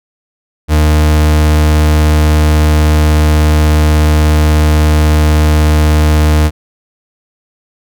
40% pulse tone, 76.4 Hz, D#2, 31 cents flat, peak -5 dBFS, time 0.68-6.51 s, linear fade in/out 50 ms, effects none

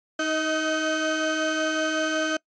35% pulse tone cluster, 313.3 / 632 / 1534 Hz, D#4 / D#5 / G6, +12 / +27 / -38 cents, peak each -26 dBFS, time 0.19-2.37 s, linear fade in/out 5 ms, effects noise-tail reverb RT60 0.1 s tail -24 dB re dry + resampled to 16000 Hz

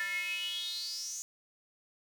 square tone with high-pass filter sweep, 196 Hz, G3, in tune, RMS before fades -37 dBFS, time 0-1.22 s, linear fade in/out 0 ms, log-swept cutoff 1800 to 6700 Hz, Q 9.7, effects none

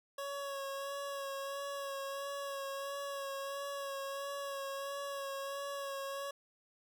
25% pulse tone with vibrato, 555 Hz, C#5, 2 cents sharp, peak -35 dBFS, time 0.18-6.31 s, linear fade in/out 5 ms, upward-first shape sine, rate 1.5 Hz, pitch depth 23 cents each way, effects none

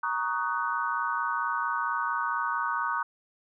sine chord, D# minor seventh, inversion second, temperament just, 933.4 / 1120.1 / 1244.5 / 1493.4 Hz, A#5 / C#6 / D#6 / F#6, +2 / +18 / 0 / +16 cents, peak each -32 dBFS, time 0.03-3.03 s, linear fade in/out 5 ms, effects none

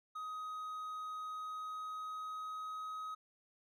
triangle tone with pitch glide, 1257 to 1265.7 Hz, D#6 to D#6, +17 to +29 cents, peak -39 dBFS, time 0.15-3.15 s, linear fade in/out 10 ms, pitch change +12 cents, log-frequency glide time 1.2-2.99 s, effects none

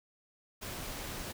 pink noise, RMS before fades -41 dBFS, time 0.61-1.33 s, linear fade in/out 20 ms, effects none

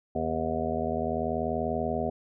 harmonic tone, 80.4 Hz, E2, 43 cents flat, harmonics 1 / 2 / 3 / 5 / 6 / 7 / 8 / 9, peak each -37 / -38 / -33 / -34 / -37 / -38 / -33 / -34 dBFS, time 0.15-2.1 s, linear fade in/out 5 ms, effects none

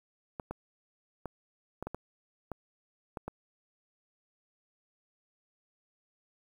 clicks, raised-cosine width 1 ms, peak -23 dBFS, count 9, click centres 0.398 / 0.51 / 1.257 / 1.826 / 1.87 / 1.946 / 2.517 / 3.172 / 3.28 s, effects 9-bit

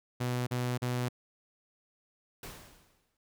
sawtooth tone bursts, 123.7 Hz, B2, 3 cents sharp, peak -26 dBFS, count 3, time 0.2-1.088 s, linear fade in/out 10 ms, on 270 ms, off 39 ms
pink noise with exponential decay, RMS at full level -42 dBFS, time 2.43-3.17 s, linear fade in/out 2 ms, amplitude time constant 160 ms
effects none

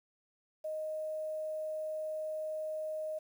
sine tone with quantisation, 622.3 Hz, D#5, in tune, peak -35 dBFS, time 0.64-3.19 s, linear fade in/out 10 ms, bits 10, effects none

